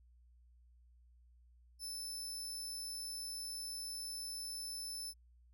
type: tone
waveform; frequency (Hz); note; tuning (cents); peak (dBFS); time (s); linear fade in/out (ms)
25% pulse; 5274; E8; 0; -37; 1.79-5.14; 50
effects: added 60 Hz sine -62 dBFS peak until 5.53 s